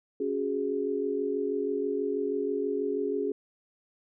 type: chord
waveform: sine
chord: C# suspended fourth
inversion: none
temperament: just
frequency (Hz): 277.2 / 369.6 / 415.8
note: C#4 / F#4 / G#4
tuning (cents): 0 / -2 / +2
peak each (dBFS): -33 / -33 / -29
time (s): 0.2-3.32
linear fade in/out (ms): 5
effects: none